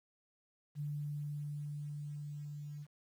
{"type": "tone with level ramp", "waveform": "sine", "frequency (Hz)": 146.83, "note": "D3", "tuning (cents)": 0, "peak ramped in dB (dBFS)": [-36, -43], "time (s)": [0.75, 2.87], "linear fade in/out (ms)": 50, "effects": ["11-bit"]}